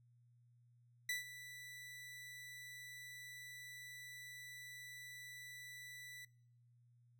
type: tone with ADSR envelope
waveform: sawtooth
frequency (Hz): 1975.5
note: B6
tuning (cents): 0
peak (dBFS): -33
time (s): 1.09-6.25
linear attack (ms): 4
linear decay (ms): 140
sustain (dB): -15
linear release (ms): 4
effects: noise-tail reverb RT60 0.7 s tail -24 dB re dry + added 120 Hz sine -67 dBFS peak until 7.19 s